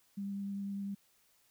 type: tone with vibrato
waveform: sine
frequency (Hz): 198.9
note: G3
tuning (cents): +25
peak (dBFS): -36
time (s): 0.17-0.95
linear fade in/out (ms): 10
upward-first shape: sine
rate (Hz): 10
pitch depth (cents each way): 10
effects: white hiss -70 dBFS RMS until 1.5 s